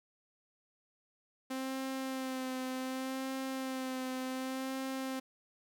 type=tone with vibrato; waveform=sawtooth; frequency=261.6 Hz; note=C4; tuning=in tune; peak=-32 dBFS; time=1.5-5.2 s; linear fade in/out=10 ms; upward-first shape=sine; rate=0.67 Hz; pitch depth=24 cents each way; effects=none